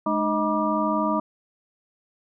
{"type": "tone cluster", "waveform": "sine", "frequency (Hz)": [211.5, 304.3, 629, 962, 1186], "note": ["G#3", "D#4", "D#5", "B5", "D6"], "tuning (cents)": [32, -38, 19, -46, 17], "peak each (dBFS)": -27, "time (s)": [0.06, 1.2], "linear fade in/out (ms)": 5, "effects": []}